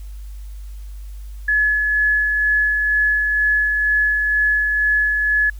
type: tone with tremolo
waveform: sine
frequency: 1705 Hz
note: G#6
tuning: 45 cents sharp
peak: -13 dBFS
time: 1.48-5.5 s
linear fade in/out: 5 ms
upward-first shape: sine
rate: 2.1 Hz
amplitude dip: 30%
effects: added 50 Hz sine -30 dBFS peak until 5.59 s + white hiss -53 dBFS RMS until 5.59 s